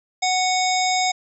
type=harmonic tone with a mistuned harmonic; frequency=740 Hz; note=F#5; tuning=in tune; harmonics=1 / 3 / 5 / 7 / 9 / 10; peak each=-20 / -25 / -27 / -28 / -30 / -30 dBFS; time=0.22-1.12 s; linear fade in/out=10 ms; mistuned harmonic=7; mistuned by=-35 cents; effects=none